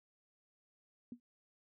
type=tone with exponential decay; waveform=sine; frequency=241.3 Hz; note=B3; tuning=40 cents flat; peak=-40 dBFS; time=1.12-1.2 s; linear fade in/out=2 ms; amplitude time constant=17 ms; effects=none